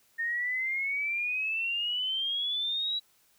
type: exponential sweep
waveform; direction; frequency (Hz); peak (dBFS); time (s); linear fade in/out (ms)
sine; up; 1826 to 3921; -28; 0.18-3; 20
effects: white hiss -66 dBFS RMS until 3.38 s